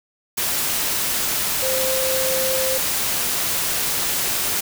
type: tone in noise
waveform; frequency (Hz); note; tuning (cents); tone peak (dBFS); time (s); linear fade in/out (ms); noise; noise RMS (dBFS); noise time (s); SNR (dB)
sine; 523.3; C5; 0; -22; 1.62-2.78; 10; white; -22; 0.37-4.61; -3
effects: none